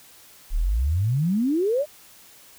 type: exponential sweep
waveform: sine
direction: up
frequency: 32.21 to 622.3 Hz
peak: -19 dBFS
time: 0.5-1.86 s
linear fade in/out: 50 ms
effects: white hiss -50 dBFS RMS until 2.58 s